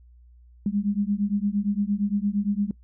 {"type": "beating tone pair", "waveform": "sine", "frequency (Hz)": [199.5, 208.2], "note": ["G3", "G#3"], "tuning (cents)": [31, 5], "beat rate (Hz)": 8.7, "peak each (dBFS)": -25, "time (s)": [0.66, 2.71], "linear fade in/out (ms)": 2, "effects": ["noise-tail reverb RT60 0.1 s tail -22 dB re dry", "added 60 Hz sine -49 dBFS peak until 2.83 s"]}